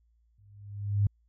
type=tone with exponential growth; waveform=sine; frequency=101.8 Hz; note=G#2; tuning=34 cents flat; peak=-19 dBFS; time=0.38-1.07 s; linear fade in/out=5 ms; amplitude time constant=150 ms; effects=added 57 Hz sine -64 dBFS peak until 1.28 s